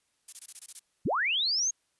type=noise bursts; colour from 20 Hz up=violet; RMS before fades=-38 dBFS; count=8; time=0.28-0.795 s; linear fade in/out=5 ms; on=46 ms; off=21 ms
type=linear sweep; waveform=sine; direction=up; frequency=68.3 to 6645 Hz; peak=-25 dBFS; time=1.05-1.71 s; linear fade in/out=10 ms
effects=white hiss -74 dBFS RMS until 1.99 s + resampled to 24000 Hz